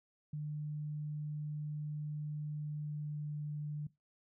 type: tone with pitch glide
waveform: sine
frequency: 150 to 148.96 Hz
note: D3 to D3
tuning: +37 to +25 cents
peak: -37 dBFS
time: 0.33-3.87 s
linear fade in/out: 5 ms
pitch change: -12 cents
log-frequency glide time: 2.56-3.32 s
effects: noise-tail reverb RT60 0.2 s tail -19 dB re dry